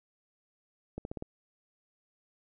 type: accelerating click train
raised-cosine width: 2 ms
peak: -24 dBFS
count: 5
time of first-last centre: 0.98-1.224 s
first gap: 71 ms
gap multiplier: 0.9
effects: none